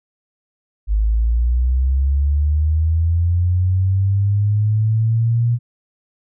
sine linear sweep, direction up, 51 to 119.9 Hz, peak -13 dBFS, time 0.87-5.59 s, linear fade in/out 50 ms, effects none

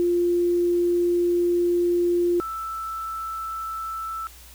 sine tone pair in turn, 349.2 / 1322.6 Hz, F4 / E6, 0 / +5 cents, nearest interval octave + major seventh, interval 2305 cents, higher second, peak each -18 / -28 dBFS, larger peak first, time 0-2.4 / 2.4-4.27 s, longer first, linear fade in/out 0 ms, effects added 60 Hz sine -47 dBFS peak until 4.54 s + white hiss -48 dBFS RMS until 4.54 s

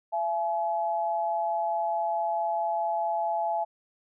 sine tone pair together, 675 / 850.4 Hz, E5 / G#5, +41 / +41 cents, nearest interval major third, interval 400 cents, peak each -28 dBFS, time 0.12-3.65 s, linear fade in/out 20 ms, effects none

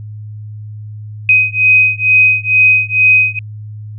sine beating tone pair, 2513 / 2515.2 Hz, D#7 / D#7, +17 / +18 cents, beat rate 2.2 Hz, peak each -10 dBFS, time 1.29-3.39 s, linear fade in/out 2 ms, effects added 106 Hz sine -25 dBFS peak until 3.98 s

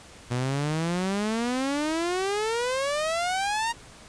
sawtooth exponential sweep, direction up, 119.8 to 945 Hz, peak -21 dBFS, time 0.3-3.73 s, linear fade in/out 20 ms, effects pink hiss -48 dBFS RMS until 4.08 s + resampled to 22050 Hz

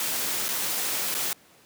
white noise with dropouts, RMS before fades -28 dBFS, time 0-1.33 s, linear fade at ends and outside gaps 1 ms, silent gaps 0.483-0.488 / 1.143-1.149 s, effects pink hiss -56 dBFS RMS until 1.65 s + high-pass 150 Hz 12 dB/octave

